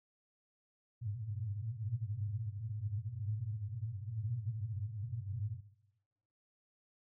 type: band-pass noise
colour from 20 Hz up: pink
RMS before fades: -40 dBFS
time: 1.01-5.61 s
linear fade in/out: 10 ms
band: 100 to 120 Hz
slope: 96 dB/octave
effects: noise-tail reverb RT60 1.0 s tail -18 dB re dry